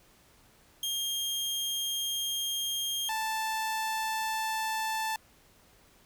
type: tone pair in turn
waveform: sawtooth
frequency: 3220 / 880.4 Hz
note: G7 / A5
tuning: +46 / +1 cents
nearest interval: octave + minor seventh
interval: 2245 cents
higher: first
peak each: -27 / -26 dBFS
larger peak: second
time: 0.83-3.09 / 3.09-5.16 s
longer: first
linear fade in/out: 2 ms
effects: pink hiss -61 dBFS RMS until 6.05 s

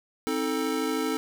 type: chord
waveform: square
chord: A diminished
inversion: first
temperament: just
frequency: 264 / 316.8 / 440 Hz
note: C4 / Eb4 / A4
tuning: +16 / +31 / 0 cents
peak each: -31 dBFS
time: 0.27-1.17 s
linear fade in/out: 0 ms
effects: none

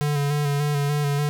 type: tone with vibrato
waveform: square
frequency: 145 Hz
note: D3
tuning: 22 cents flat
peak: -21 dBFS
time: 0.01-1.29 s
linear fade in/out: 0 ms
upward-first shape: square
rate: 3.4 Hz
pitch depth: 27 cents each way
effects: none

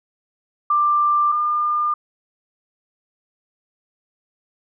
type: tone pair in turn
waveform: sine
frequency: 1184 / 1204 Hz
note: D6 / D6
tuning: +14 / +43 cents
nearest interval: unison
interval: 29 cents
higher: second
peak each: -14 / -17 dBFS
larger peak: first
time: 0.7-1.32 / 1.32-1.94 s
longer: neither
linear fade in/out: 5 ms
effects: none

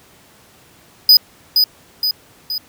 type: tone with echo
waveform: square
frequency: 4978 Hz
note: D#8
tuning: in tune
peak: -5 dBFS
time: 1.09-1.17 s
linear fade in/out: 2 ms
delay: 470 ms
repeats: 3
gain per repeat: -5 dB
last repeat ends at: 2.58 s
effects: pink hiss -48 dBFS RMS until 2.68 s + high-pass 80 Hz 12 dB/octave

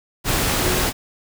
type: tone in noise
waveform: sine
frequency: 363.4 Hz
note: F#4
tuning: 31 cents flat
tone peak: -24 dBFS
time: 0.62-0.86 s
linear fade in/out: 50 ms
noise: pink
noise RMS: -20 dBFS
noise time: 0.24-0.93 s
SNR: -7 dB
effects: none

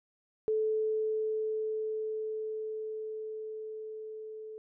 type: tone with level ramp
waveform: sine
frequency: 435 Hz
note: A4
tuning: 20 cents flat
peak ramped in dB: -26 to -41 dBFS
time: 0.48-4.58 s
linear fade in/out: 0 ms
effects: none

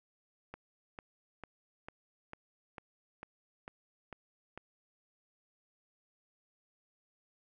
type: click train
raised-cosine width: 0.5 ms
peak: -29 dBFS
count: 10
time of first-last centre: 0.54-4.576 s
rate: 2.23 Hz
effects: none

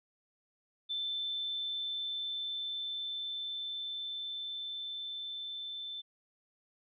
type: tone with level ramp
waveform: sine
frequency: 3536 Hz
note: A7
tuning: 8 cents sharp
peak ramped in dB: -33 to -39 dBFS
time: 0.89-6.02 s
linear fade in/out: 20 ms
effects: none

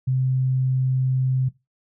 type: tone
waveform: sine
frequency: 130 Hz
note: C3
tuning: 11 cents flat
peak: -18 dBFS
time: 0.07-1.49 s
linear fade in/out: 10 ms
effects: noise-tail reverb RT60 0.2 s tail -17 dB re dry

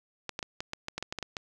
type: clicks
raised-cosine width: 0.2 ms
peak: -17 dBFS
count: 12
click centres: 0.293 / 0.391 / 0.428 / 0.605 / 0.734 / 0.884 / 0.98 / 1.026 / 1.125 / 1.187 / 1.227 / 1.368 s
effects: none

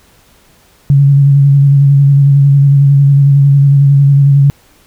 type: tone with vibrato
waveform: sine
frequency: 140 Hz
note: C#3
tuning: 18 cents sharp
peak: -3 dBFS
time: 0.9-4.5 s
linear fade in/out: 0 ms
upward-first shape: square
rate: 11 Hz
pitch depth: 21 cents each way
effects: pink hiss -47 dBFS RMS until 4.86 s

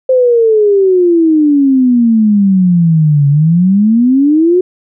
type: exponential two-way sweep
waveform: sine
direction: down then up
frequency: 524 to 140 to 371.7 Hz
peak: -5 dBFS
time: 0.09-4.61 s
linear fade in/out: 5 ms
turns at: 3.28 s
effects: none

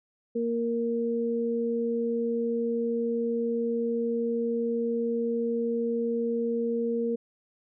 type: tone pair together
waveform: sine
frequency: 233.1 / 466.2 Hz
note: A#3 / A#4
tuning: 0 / 0 cents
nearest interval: octave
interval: 1200 cents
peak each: -29 / -27 dBFS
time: 0.35-7.16 s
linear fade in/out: 10 ms
effects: none

